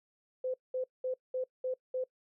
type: tone bursts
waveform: sine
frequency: 512 Hz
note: C5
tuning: 38 cents flat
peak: -31 dBFS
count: 6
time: 0.44-2.04 s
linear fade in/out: 5 ms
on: 100 ms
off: 200 ms
effects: noise-tail reverb RT60 0.1 s tail -22 dB re dry